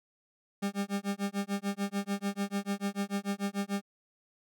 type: tone with tremolo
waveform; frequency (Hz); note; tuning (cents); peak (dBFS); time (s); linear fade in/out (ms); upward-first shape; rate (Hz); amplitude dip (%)
40% pulse; 200; G3; +35; -27; 0.62-3.82; 10; sine; 6.8; 100
effects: none